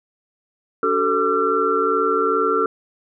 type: tone cluster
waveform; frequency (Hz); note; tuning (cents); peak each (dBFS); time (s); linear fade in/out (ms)
sine; 287.3 / 381.3 / 443.7 / 1179 / 1357; D4 / G4 / A4 / D6 / E6; -38 / -48 / +14 / +6 / +50; -27 / -24 / -20 / -26 / -20; 0.83-2.66; 2
effects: none